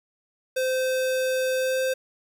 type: tone with pitch glide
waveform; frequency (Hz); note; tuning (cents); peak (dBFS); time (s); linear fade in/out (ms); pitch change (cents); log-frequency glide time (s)
square; 517 to 521.2; C5 to C5; -21 to -7; -23; 0.56-1.94; 10; +14; 1.56-1.8
effects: 9-bit